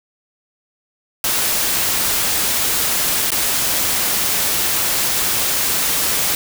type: noise with dropouts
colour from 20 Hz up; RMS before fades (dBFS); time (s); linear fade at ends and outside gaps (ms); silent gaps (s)
white; -18; 1.24-6.35; 1; 3.305-3.318
effects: none